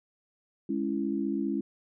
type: chord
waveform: sine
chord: C# minor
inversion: second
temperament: just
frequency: 207.9 / 277.2 / 332.6 Hz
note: G#3 / C#4 / E4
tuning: +2 / 0 / +16 cents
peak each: -32 / -31 / -32 dBFS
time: 0.69-1.61 s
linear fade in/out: 5 ms
effects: none